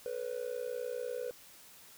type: tone with amplitude modulation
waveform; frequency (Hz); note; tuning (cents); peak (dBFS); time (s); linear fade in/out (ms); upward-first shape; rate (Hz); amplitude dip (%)
triangle; 493.6; B4; -1; -29; 0.06-1.31; 0; sine; 60; 95
effects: tanh soft clip ceiling -26 dBFS + white hiss -56 dBFS RMS until 1.97 s